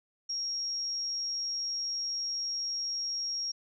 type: tone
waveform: sine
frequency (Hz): 5588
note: F8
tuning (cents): 0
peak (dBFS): -31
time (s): 0.29-3.52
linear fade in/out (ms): 10
effects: none